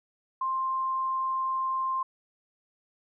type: tone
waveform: sine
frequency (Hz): 1052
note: C6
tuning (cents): +9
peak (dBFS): -26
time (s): 0.41-2.03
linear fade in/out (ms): 5
effects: none